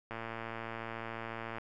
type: click train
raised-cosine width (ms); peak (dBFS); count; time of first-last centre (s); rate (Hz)
0.5; -25; 169; 0.11-1.584; 114
effects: none